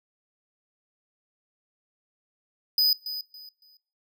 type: tone with echo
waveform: square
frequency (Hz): 4987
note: D#8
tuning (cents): +3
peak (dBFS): -19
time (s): 2.78-2.93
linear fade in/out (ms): 2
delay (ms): 280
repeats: 3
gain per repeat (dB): -12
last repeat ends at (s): 3.77
effects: noise-tail reverb RT60 0.6 s tail -24 dB re dry